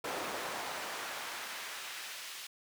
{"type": "noise with high-pass filter sweep", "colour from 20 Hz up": "brown", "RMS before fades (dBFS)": -41, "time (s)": [0.04, 2.47], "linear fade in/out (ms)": 5, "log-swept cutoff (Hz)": [520, 2800], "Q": 0.75, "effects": []}